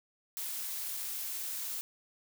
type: noise with dropouts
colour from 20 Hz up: blue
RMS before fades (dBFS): -38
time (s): 0.37-1.81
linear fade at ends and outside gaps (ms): 0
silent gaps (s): 0.968-0.972 / 1.43-1.433
effects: none